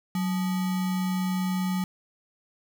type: tone with sample-and-hold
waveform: sine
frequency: 185 Hz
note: F#3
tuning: in tune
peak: -24 dBFS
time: 0.15-1.84 s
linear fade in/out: 2 ms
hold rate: 1050 Hz
effects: none